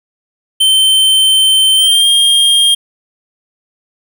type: tone with pitch glide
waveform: square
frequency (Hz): 3100 to 3219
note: G7 to G7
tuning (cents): -20 to +45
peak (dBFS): -7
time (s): 0.6-2.75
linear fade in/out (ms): 10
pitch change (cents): +65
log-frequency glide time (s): 1.75-2.09
effects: none